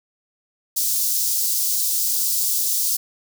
white high-pass noise, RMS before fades -21 dBFS, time 0.76-2.97 s, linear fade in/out 10 ms, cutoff 4700 Hz, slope 24 dB/octave, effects none

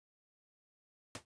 pink noise with exponential decay, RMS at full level -39 dBFS, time 1.15-1.25 s, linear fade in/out 1 ms, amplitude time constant 21 ms, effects high-pass 80 Hz 12 dB/octave + resampled to 22050 Hz

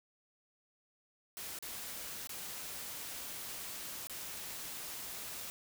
white noise with dropouts, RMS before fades -44 dBFS, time 1.37-5.5 s, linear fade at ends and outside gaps 0 ms, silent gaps 1.588-1.625 / 2.272-2.293 / 4.071-4.097 s, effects none

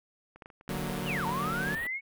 clicks, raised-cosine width 0.5 ms, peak -36 / -30 / -30 / -38 / -38 / -36 / -36 / -32 / -29 dBFS, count 9, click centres 0.36 / 0.422 / 0.459 / 0.502 / 0.611 / 0.679 / 0.746 / 0.833 / 0.909 s
sawtooth chord, D augmented, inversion none, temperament equal, 146.83 / 185 / 233.1 Hz, D3 / F#3 / A#3, 0 / 0 / 0 cents, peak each -33 / -32 / -35 dBFS, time 0.69-1.75 s, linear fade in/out 0 ms
pink band-stop noise, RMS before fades -42 dBFS, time 0.7-1.87 s, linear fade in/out 2 ms, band 3800 to 8700 Hz, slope 48 dB/octave
sine linear two-way sweep, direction down then up, 3136 to 880 to 2233 Hz, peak -31 dBFS, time 1.05-2.01 s, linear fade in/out 50 ms, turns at 1.26 s
effects none

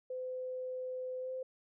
sine tone with pitch glide, 510 to 517.1 Hz, C5 to C5, -44 to -20 cents, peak -37 dBFS, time 0.1-1.43 s, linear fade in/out 5 ms, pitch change +24 cents, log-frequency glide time 1.2-1.31 s, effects none

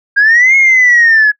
sine linear two-way sweep, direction up then down, 1600 to 2176 to 1677 Hz, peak -3 dBFS, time 0.16-1.32 s, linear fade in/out 20 ms, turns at 0.56 s, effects noise-tail reverb RT60 0.1 s tail -25 dB re dry + tanh soft clip ceiling -1 dBFS

